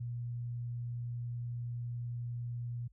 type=tone; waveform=sine; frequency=119.8 Hz; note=A#2; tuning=48 cents sharp; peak=-36 dBFS; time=0-2.88 s; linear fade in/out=10 ms; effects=added 50 Hz sine -61 dBFS peak until 2.92 s